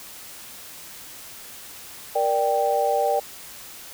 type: chord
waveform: sine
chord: G minor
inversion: first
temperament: just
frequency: 470.4 / 588 / 784 Hz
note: Bb4 / D5 / G5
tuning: +16 / +2 / 0 cents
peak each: -25 / -23 / -22 dBFS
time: 2.15-3.2 s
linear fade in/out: 10 ms
effects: white hiss -41 dBFS RMS until 3.93 s